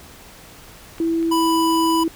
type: clicks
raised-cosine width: 0.3 ms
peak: -23 / -25 dBFS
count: 2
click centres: 0.983 / 1.228 s
type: tone with pitch glide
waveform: sine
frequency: 330 to 327.3 Hz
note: E4 to E4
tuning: +2 to -12 cents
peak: -17 dBFS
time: 1-2.08 s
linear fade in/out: 2 ms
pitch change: -14 cents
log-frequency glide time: 1.26-1.52 s
type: tone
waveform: square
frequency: 990 Hz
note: B5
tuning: 4 cents sharp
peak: -19 dBFS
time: 1.31-2.04 s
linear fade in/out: 10 ms
effects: pink hiss -43 dBFS RMS until 2.15 s